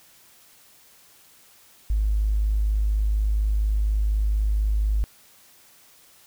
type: tone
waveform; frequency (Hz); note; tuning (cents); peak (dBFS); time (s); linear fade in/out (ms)
triangle; 52.1; G#1; +6; -15; 1.9-5.04; 0
effects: tanh soft clip ceiling -17 dBFS + white hiss -54 dBFS RMS until 6.26 s